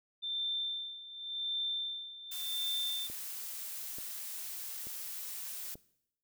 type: tone with tremolo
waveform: sine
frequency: 3568 Hz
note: A7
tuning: 23 cents sharp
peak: -32 dBFS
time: 0.22-3.08 s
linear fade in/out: 20 ms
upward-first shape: sine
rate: 0.89 Hz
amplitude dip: 80%
type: noise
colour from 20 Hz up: blue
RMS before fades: -42 dBFS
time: 2.31-5.75 s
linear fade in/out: 10 ms
type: click train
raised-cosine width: 2 ms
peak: -36 dBFS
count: 4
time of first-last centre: 3.1-5.755 s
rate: 1.13 Hz
effects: noise-tail reverb RT60 0.8 s tail -21 dB re dry